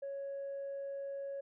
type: tone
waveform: sine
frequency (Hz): 554.4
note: C#5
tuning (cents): 0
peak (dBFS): -37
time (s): 0.02-1.41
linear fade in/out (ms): 10
effects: tanh soft clip ceiling -36 dBFS